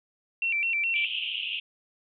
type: tone with vibrato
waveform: sine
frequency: 2521 Hz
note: D#7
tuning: 22 cents sharp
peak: -24 dBFS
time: 0.42-1.06 s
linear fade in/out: 2 ms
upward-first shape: square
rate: 4.8 Hz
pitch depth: 130 cents each way
type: band-pass noise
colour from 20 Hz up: pink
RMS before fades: -32 dBFS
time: 0.95-1.6 s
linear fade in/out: 5 ms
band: 2600 to 3200 Hz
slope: 96 dB/octave
effects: none